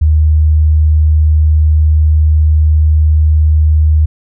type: tone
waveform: sine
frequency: 77.1 Hz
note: D#2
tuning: 15 cents flat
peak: -5 dBFS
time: 0.01-4.06 s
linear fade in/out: 10 ms
effects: none